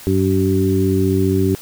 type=harmonic tone with a mistuned harmonic; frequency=95.2 Hz; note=F#2; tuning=50 cents sharp; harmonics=1 / 2 / 3 / 4; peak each=-18 / -20 / -19 / -18 dBFS; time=0.07-1.55 s; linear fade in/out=0 ms; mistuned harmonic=1; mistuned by=+15 cents; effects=white hiss -38 dBFS RMS until 1.61 s